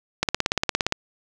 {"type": "click train", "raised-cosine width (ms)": 0.2, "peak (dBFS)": -3, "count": 13, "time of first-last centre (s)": [0.23, 0.924], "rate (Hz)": 17.3, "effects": []}